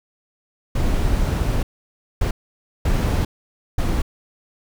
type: noise bursts at uneven times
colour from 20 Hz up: brown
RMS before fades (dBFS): -19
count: 4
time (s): 0.75-1.63 / 2.21-2.31 / 2.85-3.25 / 3.78-4.02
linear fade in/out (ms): 5
effects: none